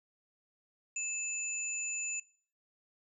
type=tone pair together; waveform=sine; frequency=2624 / 7005 Hz; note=E7 / A8; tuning=-9 / -9 cents; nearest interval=octave + perfect fourth; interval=1700 cents; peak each=-38 / -35 dBFS; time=0.96-2.2 s; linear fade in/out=5 ms; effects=noise-tail reverb RT60 0.4 s tail -19 dB re dry